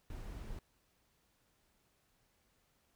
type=noise; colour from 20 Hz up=brown; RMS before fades=-45 dBFS; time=0.1-0.59 s; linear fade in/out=2 ms; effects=pink hiss -75 dBFS RMS until 2.95 s